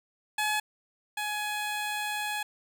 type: tone pair in turn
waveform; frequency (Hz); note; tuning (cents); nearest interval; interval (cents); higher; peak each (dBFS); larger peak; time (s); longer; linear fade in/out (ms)
15% pulse; 849 / 839.7; G#5 / G#5; +38 / +19; unison; 19; first; -20 / -24; first; 0.38-0.6 / 1.17-2.43; second; 5
effects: none

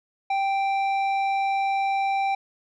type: tone with low-pass filter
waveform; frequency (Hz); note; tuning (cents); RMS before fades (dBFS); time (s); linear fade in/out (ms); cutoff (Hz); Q
square; 784; G5; 0; -24; 0.3-2.35; 5; 2400; 1
effects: none

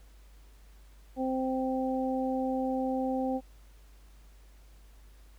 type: harmonic tone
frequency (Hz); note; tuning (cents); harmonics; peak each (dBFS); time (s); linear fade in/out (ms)
260.8; C4; -5; 1 / 2 / 3; -30 / -33 / -35; 1.16-3.41; 50
effects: added 50 Hz sine -52 dBFS peak until 5.38 s + pink hiss -64 dBFS RMS until 5.38 s

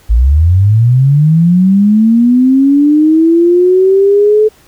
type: linear sweep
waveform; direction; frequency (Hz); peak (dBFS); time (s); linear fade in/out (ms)
sine; up; 51.91 to 434.5; -4; 0.09-4.49; 20
effects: pink hiss -45 dBFS RMS until 4.67 s

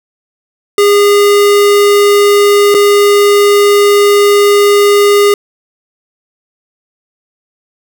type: tone with dropouts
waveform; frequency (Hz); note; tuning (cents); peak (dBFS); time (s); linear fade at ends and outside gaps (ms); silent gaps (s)
square; 407.9; G#4; -31; -5; 0.78-5.34; 2; 2.743-2.747
effects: none

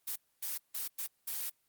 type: noise bursts at uneven times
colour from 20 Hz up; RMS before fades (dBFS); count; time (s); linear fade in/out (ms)
blue; -37; 5; 0.07-0.16 / 0.42-0.58 / 0.74-0.88 / 0.98-1.07 / 1.27-1.5; 10
effects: white hiss -75 dBFS RMS until 1.68 s + Opus 24 kbps

